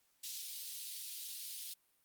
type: high-pass noise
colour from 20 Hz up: pink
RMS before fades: -45 dBFS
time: 0.23-1.74 s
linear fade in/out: 10 ms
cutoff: 3500 Hz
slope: 24 dB/octave
effects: white hiss -75 dBFS RMS until 2.04 s + Opus 48 kbps